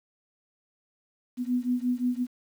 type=beating tone pair; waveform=sine; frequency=245.2 / 250.9 Hz; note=B3 / B3; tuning=-12 / +28 cents; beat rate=5.7 Hz; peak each=-27 / -28 dBFS; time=1.37-2.27 s; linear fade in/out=50 ms; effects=9-bit